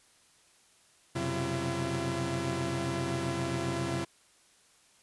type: tone cluster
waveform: sawtooth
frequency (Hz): 90.9 / 126.4 / 133.9 / 188.7 / 337.9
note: F#2 / B2 / C3 / F#3 / E4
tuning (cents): -30 / +41 / +40 / +34 / +43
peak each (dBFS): -37 / -36 / -31 / -36 / -30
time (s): 1.15-4.05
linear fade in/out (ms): 10
effects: white hiss -63 dBFS RMS until 5.02 s + resampled to 24000 Hz